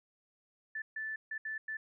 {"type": "tone bursts at uneven times", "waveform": "sine", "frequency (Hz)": 1755, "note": "A6", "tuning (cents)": -5, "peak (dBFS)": -36, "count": 5, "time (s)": [[0.75, 0.82], [0.96, 1.16], [1.31, 1.38], [1.45, 1.58], [1.68, 1.77]], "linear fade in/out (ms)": 5, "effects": []}